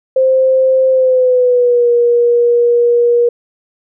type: tone with pitch glide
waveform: sine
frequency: 523.3 to 477.1 Hz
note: C5 to A#4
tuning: 0 to +40 cents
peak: -7 dBFS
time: 0.16-3.29 s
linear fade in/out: 5 ms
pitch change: -160 cents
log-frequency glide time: 0.9-1.9 s
effects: none